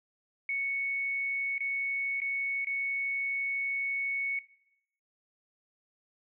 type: tone with dropouts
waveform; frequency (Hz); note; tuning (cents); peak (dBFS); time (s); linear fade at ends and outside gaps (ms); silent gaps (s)
sine; 2217; C#7; 0; -29; 0.49-4.39; 2; 1.581-1.605 / 2.203-2.217 / 2.647-2.67
effects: noise-tail reverb RT60 0.8 s tail -19 dB re dry